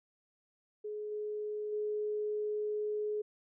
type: tone with level steps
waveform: sine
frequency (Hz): 421.9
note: G#4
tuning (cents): +27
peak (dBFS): -37 / -35 / -32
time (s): 0.84-3.22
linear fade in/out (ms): 10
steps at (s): 1.11 / 1.72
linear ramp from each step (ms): 10
effects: none